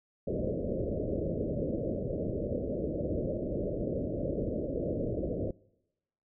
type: low-pass noise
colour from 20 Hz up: white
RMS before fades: -33 dBFS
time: 0.27-5.51 s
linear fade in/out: 5 ms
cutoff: 610 Hz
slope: 96 dB/octave
effects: noise-tail reverb RT60 0.9 s tail -24 dB re dry